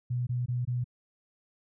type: tone bursts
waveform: sine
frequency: 123.1 Hz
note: B2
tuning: 5 cents flat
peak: -27 dBFS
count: 4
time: 0.1-0.843 s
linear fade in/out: 10 ms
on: 170 ms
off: 21 ms
effects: none